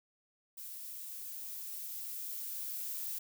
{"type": "noise with level ramp", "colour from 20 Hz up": "violet", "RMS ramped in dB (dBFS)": [-46, -39], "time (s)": [0.57, 3.19], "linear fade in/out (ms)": 10, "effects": []}